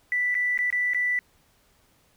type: tone with dropouts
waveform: triangle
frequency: 1975.5 Hz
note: B6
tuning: in tune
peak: -18 dBFS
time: 0.12-1.19 s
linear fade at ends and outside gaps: 1 ms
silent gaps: 0.344-0.351 / 0.576-0.589 / 0.703-0.726 / 0.935-0.946 s
effects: tanh soft clip ceiling -20 dBFS + pink hiss -63 dBFS RMS until 2.16 s